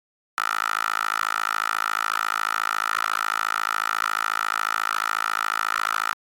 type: tone with high-pass filter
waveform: 10% pulse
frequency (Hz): 54.1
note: A1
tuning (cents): -29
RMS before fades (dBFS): -25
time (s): 0.38-6.13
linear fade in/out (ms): 0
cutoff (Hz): 1300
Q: 5.4
effects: AAC 64 kbps